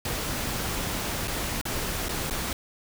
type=noise with dropouts; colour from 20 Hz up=pink; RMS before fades=-30 dBFS; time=0.05-2.53 s; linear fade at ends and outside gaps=2 ms; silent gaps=1.275-1.279 / 1.614-1.653 / 2.085-2.091 / 2.3-2.308 s; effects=none